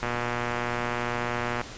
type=click train; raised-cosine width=0.5 ms; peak=-13 dBFS; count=191; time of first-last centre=0.03-1.613 s; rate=120 Hz; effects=pink hiss -41 dBFS RMS until 1.77 s + resampled to 16000 Hz